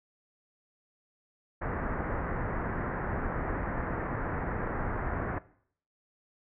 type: low-pass noise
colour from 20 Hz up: pink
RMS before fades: -33 dBFS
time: 1.61-5.39 s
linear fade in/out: 10 ms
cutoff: 1900 Hz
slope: 48 dB/octave
effects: noise-tail reverb RT60 0.6 s tail -19 dB re dry